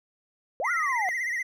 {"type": "linear two-way sweep", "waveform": "sine", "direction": "up then down", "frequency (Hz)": [466.2, 1462, 702], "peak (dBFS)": -26, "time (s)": [0.6, 1.09], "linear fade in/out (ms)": 0, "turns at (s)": 0.71}
{"type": "tone with vibrato", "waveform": "triangle", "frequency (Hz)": 1975.5, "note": "B6", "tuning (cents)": 0, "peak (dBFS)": -25, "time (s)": [0.64, 1.43], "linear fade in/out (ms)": 10, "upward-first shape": "sine", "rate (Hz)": 16, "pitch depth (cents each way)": 100}
{"effects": []}